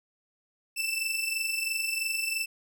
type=tone pair together; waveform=sawtooth; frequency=2642 / 2665 Hz; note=E7 / E7; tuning=+3 / +18 cents; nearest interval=unison; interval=15 cents; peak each=-28 dBFS; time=0.76-2.46 s; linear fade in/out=20 ms; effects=none